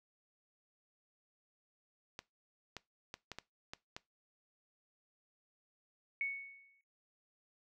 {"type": "clicks", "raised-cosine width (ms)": 0.2, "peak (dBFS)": -26, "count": 7, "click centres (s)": [2.191, 2.767, 3.141, 3.317, 3.386, 3.735, 3.965]}
{"type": "tone with exponential decay", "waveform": "sine", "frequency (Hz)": 2217, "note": "C#7", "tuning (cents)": 0, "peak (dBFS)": -32, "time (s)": [6.21, 6.81], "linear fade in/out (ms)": 1, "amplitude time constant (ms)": 130}
{"effects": ["noise-tail reverb RT60 0.2 s tail -20 dB re dry"]}